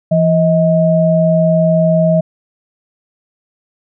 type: tone pair together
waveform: sine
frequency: 167.92 / 634 Hz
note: E3 / D#5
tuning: +32 / +32 cents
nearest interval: octave + major seventh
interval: 2300 cents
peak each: -11 dBFS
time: 0.11-2.21 s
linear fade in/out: 10 ms
effects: none